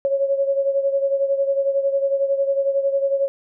sine beating tone pair, 549 / 560 Hz, C#5 / C#5, -17 / +18 cents, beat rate 11 Hz, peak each -18 / -24 dBFS, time 0.05-3.28 s, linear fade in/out 0 ms, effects none

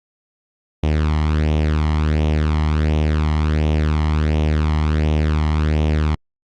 sawtooth tone with flanger, 76.7 Hz, D#2, 24 cents flat, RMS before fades -17 dBFS, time 0.83-6.15 s, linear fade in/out 5 ms, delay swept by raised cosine 0.32 to 0.99 ms, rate 1.4 Hz, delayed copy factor +0.65, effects low-pass 4000 Hz 12 dB/octave + Opus 48 kbps

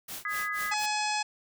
white noise with tremolo, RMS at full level -38 dBFS, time 0.08-0.86 s, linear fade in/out 5 ms, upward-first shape sine, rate 4.1 Hz, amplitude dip 100%
sine chord, G# minor, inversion second, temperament equal with one note detuned, 1244.5 / 1661.2 / 2009 Hz, D#6 / G#6 / B6, 0 / 0 / +29 cents, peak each -34 dBFS, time 0.25-0.74 s, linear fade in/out 2 ms
harmonic tone, 846 Hz, G#5, 32 cents sharp, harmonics 1 / 2 / 3 / 4 / 5 / 6 / 7 / 8 / 9 / 10, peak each -30 / -37 / -34 / -41 / -40 / -37 / -41 / -48 / -41 / -47 dBFS, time 0.71-1.23 s, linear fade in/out 10 ms
effects none

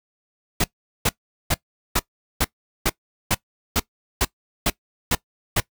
pink noise bursts, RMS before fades -19 dBFS, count 12, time 0.6-5.602 s, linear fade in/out 5 ms, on 41 ms, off 410 ms, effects noise-tail reverb RT60 0.1 s tail -21 dB re dry

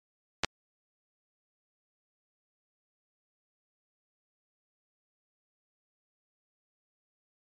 clicks, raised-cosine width 0.2 ms, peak -8 dBFS, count 2, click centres 0.436 / 0.446 s, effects MP3 64 kbps

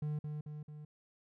triangle tone with echo, 150.2 Hz, D3, 39 cents sharp, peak -32 dBFS, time 0.02-0.19 s, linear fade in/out 5 ms, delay 220 ms, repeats 3, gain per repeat -4 dB, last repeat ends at 0.85 s, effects none

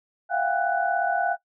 sine tone cluster, 684 / 721 / 795 / 1487 Hz, F5 / F#5 / G5 / F#6, -36 / -45 / +24 / +8 cents, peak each -27 dBFS, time 0.29-1.37 s, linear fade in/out 50 ms, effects noise-tail reverb RT60 0.1 s tail -19 dB re dry

